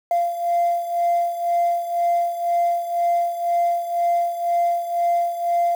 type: beating tone pair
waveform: sine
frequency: 691 / 693 Hz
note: F5 / F5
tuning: -19 / -14 cents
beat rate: 2 Hz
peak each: -18 / -23 dBFS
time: 0.11-5.75 s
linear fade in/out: 2 ms
effects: tanh soft clip ceiling -13 dBFS + 7-bit